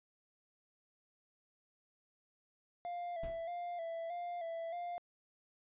triangle tone with vibrato, 682 Hz, F5, 41 cents flat, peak -37 dBFS, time 2.85-4.98 s, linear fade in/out 0 ms, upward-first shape square, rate 1.6 Hz, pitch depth 47 cents each way
brown noise with exponential decay, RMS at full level -41 dBFS, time 3.23-3.49 s, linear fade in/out 5 ms, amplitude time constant 56 ms
effects resampled to 8000 Hz

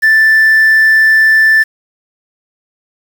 triangle tone with quantisation, 1764 Hz, A6, 4 cents sharp, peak -3 dBFS, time 0.02-1.64 s, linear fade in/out 20 ms, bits 5, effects none

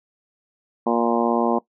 harmonic tone with a mistuned harmonic, 117.5 Hz, A#2, 14 cents sharp, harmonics 2 / 3 / 4 / 5 / 6 / 7 / 8 / 9, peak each -22 / -24 / -25 / -26 / -27 / -27 / -28 / -29 dBFS, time 0.86-1.59 s, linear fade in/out 10 ms, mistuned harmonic 9, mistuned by -25 cents, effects noise-tail reverb RT60 0.1 s tail -19 dB re dry

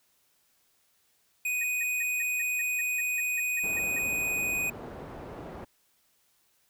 square tone, 2489 Hz, D#7, in tune, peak -28 dBFS, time 1.45-4.7 s, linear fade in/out 5 ms
sine tone bursts, 1864.7 Hz, A#6, in tune, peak -35 dBFS, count 13, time 1.61-3.988 s, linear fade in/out 5 ms, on 26 ms, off 170 ms
white low-pass noise, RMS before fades -42 dBFS, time 3.63-5.65 s, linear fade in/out 10 ms, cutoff 640 Hz, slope 12 dB/octave
effects white hiss -69 dBFS RMS until 6.69 s

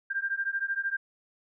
sine beating tone pair, 1585 / 1598 Hz, G6 / G6, +19 / +33 cents, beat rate 13 Hz, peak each -31 dBFS, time 0.1-0.97 s, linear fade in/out 10 ms, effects none

